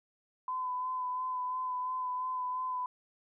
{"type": "tone with vibrato", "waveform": "sine", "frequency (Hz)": 1011, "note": "B5", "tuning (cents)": 40, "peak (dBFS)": -32, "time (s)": [0.48, 2.86], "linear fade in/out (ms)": 2, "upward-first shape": "sine", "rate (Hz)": 2.9, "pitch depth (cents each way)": 20, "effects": []}